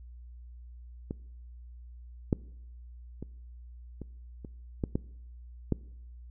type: clicks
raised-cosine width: 3 ms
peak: -21 / -11 / -25 / -26 / -28 / -16 / -15 / -13 dBFS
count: 8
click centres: 1.109 / 2.328 / 3.226 / 4.017 / 4.448 / 4.838 / 4.955 / 5.723 s
effects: noise-tail reverb RT60 0.8 s tail -23 dB re dry + added 60 Hz sine -45 dBFS peak until 6.3 s